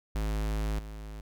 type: tone with level steps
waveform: square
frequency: 52.9 Hz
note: G#1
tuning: 33 cents sharp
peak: -29 / -40 dBFS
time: 0.15-1.21 s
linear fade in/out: 5 ms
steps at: 0.79 s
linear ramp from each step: 2 ms
effects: none